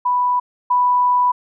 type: tone pair in turn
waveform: sine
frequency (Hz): 988 / 988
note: B5 / B5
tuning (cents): 0 / 0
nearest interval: unison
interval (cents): 0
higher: neither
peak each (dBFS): -14 / -12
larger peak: second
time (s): 0.05-0.4 / 0.7-1.32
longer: second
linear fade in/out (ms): 10
effects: none